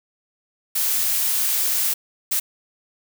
blue noise bursts at uneven times, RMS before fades -21 dBFS, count 2, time 0.75-1.94 / 2.31-2.4 s, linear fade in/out 10 ms, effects none

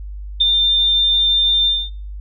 sine tone with ADSR envelope, 3597 Hz, A7, 37 cents sharp, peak -9 dBFS, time 0.4-1.9 s, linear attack 11 ms, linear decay 27 ms, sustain -3 dB, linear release 230 ms, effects noise-tail reverb RT60 0.4 s tail -20 dB re dry + added 50 Hz sine -27 dBFS peak until 2.2 s

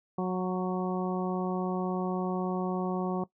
harmonic tone with a mistuned harmonic, 183.6 Hz, F#3, 13 cents flat, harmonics 1 / 2 / 3 / 4 / 5 / 6, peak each -30 / -33 / -39 / -37 / -41 / -40 dBFS, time 0.18-3.24 s, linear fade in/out 5 ms, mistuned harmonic 6, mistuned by +16 cents, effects noise-tail reverb RT60 0.1 s tail -19 dB re dry

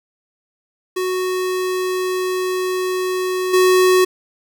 square tone with level steps, 369.3 Hz, F#4, 3 cents flat, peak -19 / -11 dBFS, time 0.96-4.05 s, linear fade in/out 10 ms, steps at 3.53 s, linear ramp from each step 10 ms, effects 8-bit

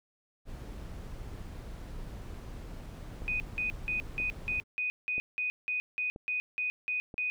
brown noise, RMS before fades -42 dBFS, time 0.45-4.64 s, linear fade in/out 50 ms
click train, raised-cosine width 2 ms, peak -30 dBFS, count 5, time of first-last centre 3.22-7.142 s, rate 1.02 Hz
sine tone bursts, 2489 Hz, D#7, in tune, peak -29 dBFS, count 14, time 3.28-7.3 s, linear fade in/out 0 ms, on 120 ms, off 180 ms
effects none

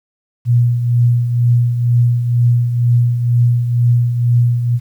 sine tone with tremolo, 120.3 Hz, B2, 45 cents flat, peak -7 dBFS, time 0.45-4.8 s, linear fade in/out 50 ms, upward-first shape triangle, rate 2.1 Hz, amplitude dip 60%, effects 8-bit

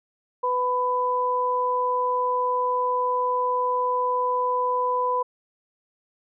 sine tone pair together, 498.3 / 998.2 Hz, B4 / B5, +15 / +18 cents, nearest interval octave, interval 1203 cents, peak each -26 / -22 dBFS, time 0.43-5.23 s, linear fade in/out 10 ms, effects none

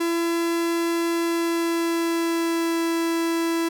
45% pulse tone with pitch glide, 336.8 to 332.5 Hz, E4 to E4, +37 to +15 cents, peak -21 dBFS, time 0-3.69 s, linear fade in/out 10 ms, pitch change -22 cents, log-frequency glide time 1.15-2.83 s, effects none

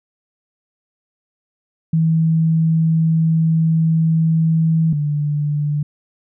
sine tone pair in turn, 161.7 / 147.64 Hz, E3 / D3, -33 / +9 cents, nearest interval major second, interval 158 cents, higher first, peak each -12 / -16 dBFS, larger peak first, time 1.93-4.93 / 4.93-5.83 s, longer first, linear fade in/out 5 ms, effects none

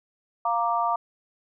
sine chord, Bb major, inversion second, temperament equal, 698.5 / 932.3 / 1174.7 Hz, F5 / Bb5 / D6, 0 / 0 / 0 cents, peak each -26 dBFS, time 0.45-0.96 s, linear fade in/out 5 ms, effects none

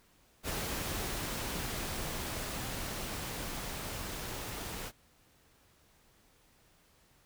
pink noise with level ramp, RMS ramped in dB -36 to -41 dBFS, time 0.43-4.92 s, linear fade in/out 50 ms, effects pink hiss -66 dBFS RMS until 7.25 s

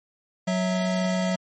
square tone pair together, 184.8 / 655.1 Hz, F#3 / E5, -2 / -11 cents, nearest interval octave + minor seventh, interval 2191 cents, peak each -24 / -29 dBFS, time 0.47-1.36 s, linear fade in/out 10 ms, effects MP3 32 kbps

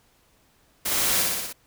white noise with echo, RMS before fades -26 dBFS, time 0.85-1.23 s, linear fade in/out 10 ms, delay 60 ms, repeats 5, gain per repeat -2 dB, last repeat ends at 1.53 s, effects pink hiss -62 dBFS RMS until 1.66 s

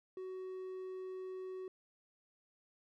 triangle tone, 373.7 Hz, F#4, 17 cents sharp, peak -40 dBFS, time 0.17-1.68 s, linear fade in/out 2 ms, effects none

